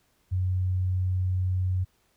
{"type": "tone", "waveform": "sine", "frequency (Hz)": 92.2, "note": "F#2", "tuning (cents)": -6, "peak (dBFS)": -23, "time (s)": [0.31, 1.85], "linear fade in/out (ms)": 20, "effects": ["pink hiss -68 dBFS RMS until 2.16 s"]}